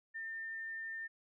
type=tone; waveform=sine; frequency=1803 Hz; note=A6; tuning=42 cents sharp; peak=-40 dBFS; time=0.14-1.08 s; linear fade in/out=20 ms; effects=none